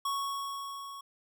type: tone with level ramp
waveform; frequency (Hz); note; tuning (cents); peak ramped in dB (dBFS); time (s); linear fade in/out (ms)
square; 1108.7; C#6; 0; -30 to -43; 0.05-1.01; 5
effects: none